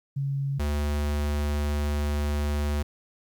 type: tone pair in turn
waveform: sine / square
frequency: 138.59 / 73.42 Hz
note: C#3 / D2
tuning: 0 / 0 cents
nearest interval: major seventh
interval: 1100 cents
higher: first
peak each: -25 dBFS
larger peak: neither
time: 0.16-0.59 / 0.59-2.83 s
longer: second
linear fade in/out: 10 ms
effects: 11-bit